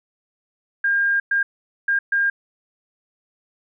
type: tone bursts at uneven times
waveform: sine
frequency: 1609 Hz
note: G6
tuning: 45 cents sharp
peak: -16 dBFS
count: 4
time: 0.84-1.2 / 1.31-1.43 / 1.88-1.99 / 2.12-2.3 s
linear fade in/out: 5 ms
effects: none